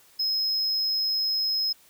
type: tone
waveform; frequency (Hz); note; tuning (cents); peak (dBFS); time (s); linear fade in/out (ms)
triangle; 5130; E8; -48; -22; 0.19-1.73; 10
effects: white hiss -57 dBFS RMS until 1.89 s